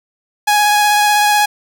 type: tone with vibrato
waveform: sawtooth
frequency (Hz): 833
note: G#5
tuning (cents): +5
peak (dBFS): -6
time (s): 0.47-1.46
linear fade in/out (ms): 10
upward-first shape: sine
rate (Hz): 16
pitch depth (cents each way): 13
effects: none